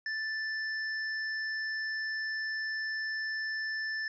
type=tone; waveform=square; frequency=1760 Hz; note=A6; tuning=in tune; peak=-33 dBFS; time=0.06-4.08 s; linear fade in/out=2 ms; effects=resampled to 16000 Hz